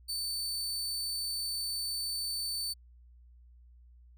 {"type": "tone", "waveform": "sawtooth", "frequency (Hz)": 4533, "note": "C#8", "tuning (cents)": 38, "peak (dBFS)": -30, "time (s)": [0.08, 2.74], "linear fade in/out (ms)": 20, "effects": ["added 60 Hz sine -54 dBFS peak until 4.17 s"]}